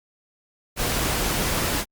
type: noise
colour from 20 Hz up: pink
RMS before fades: -24 dBFS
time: 0.76-1.85 s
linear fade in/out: 50 ms
effects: Opus 48 kbps